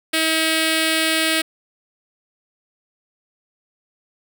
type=tone with notch filter; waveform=5% pulse; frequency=320 Hz; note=D#4; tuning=49 cents sharp; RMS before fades=-19 dBFS; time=0.13-1.42 s; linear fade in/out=10 ms; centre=1000 Hz; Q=1.2; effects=none